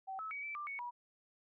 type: tone with pitch steps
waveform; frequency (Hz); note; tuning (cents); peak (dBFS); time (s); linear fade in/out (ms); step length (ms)
sine; 767 / 1298 / 2263 / 2323 / 1184 / 2222 / 967; G5 / E6 / C#7 / D7 / D6 / C#7 / B5; -38 / -27 / +35 / -20 / +14 / +4 / -37; -40; 0.07-0.91; 20; 120
effects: none